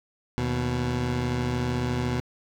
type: tone pair together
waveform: 20% pulse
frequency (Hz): 77.8 / 123.5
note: D#2 / B2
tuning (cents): 0 / 0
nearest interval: minor sixth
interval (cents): 800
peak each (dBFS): -26 / -21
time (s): 0.38-2.2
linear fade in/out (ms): 0
effects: low-pass 6000 Hz 12 dB/octave + 8-bit